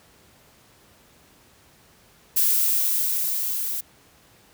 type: noise with level ramp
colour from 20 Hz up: violet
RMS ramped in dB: -19 to -28 dBFS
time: 2.36-3.81 s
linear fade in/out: 10 ms
effects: pink hiss -55 dBFS RMS until 4.53 s + high-pass 60 Hz 12 dB/octave